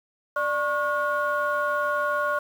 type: tone cluster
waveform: sine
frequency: 590 / 1097 / 1437 Hz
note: D5 / C#6 / F6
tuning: +8 / -18 / +49 cents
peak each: -26 dBFS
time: 0.36-2.39 s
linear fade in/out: 5 ms
effects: tanh soft clip ceiling -15 dBFS + 8-bit